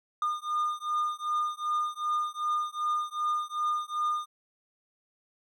triangle beating tone pair, 1214 / 1216.6 Hz, D#6 / D#6, -43 / -39 cents, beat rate 2.6 Hz, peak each -29 dBFS, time 0.22-4.26 s, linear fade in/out 2 ms, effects none

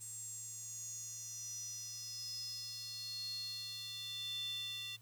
square tone with high-pass filter sweep, 392 Hz, G4, in tune, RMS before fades -45 dBFS, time 0-4.97 s, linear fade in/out 20 ms, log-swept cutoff 7800 to 3200 Hz, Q 9.9, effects added 113 Hz sine -60 dBFS peak until 5.01 s + white hiss -68 dBFS RMS until 5.01 s

